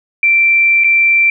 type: tone with dropouts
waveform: sine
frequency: 2349 Hz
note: D7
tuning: in tune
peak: -7 dBFS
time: 0.23-1.3 s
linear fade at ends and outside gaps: 2 ms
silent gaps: 0.838-0.843 s
effects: none